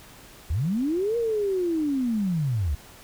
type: linear two-way sweep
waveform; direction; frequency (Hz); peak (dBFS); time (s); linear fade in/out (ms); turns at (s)
sine; up then down; 63.2 to 475.9 to 63.2; -22; 0.5-2.75; 5; 1.17
effects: pink hiss -48 dBFS RMS until 3.03 s